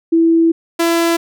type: tone pair in turn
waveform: sine / sawtooth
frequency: 330 / 335.8 Hz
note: E4 / E4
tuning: +2 / +32 cents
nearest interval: unison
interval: 30 cents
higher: second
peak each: -8 dBFS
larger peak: neither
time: 0.12-0.52 / 0.79-1.17 s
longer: first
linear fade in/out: 10 ms
effects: none